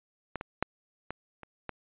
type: clicks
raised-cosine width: 0.5 ms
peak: -18 / -22 / -11 / -20 / -29 / -20 dBFS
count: 6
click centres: 0.357 / 0.411 / 0.626 / 1.106 / 1.433 / 1.693 s
effects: resampled to 8000 Hz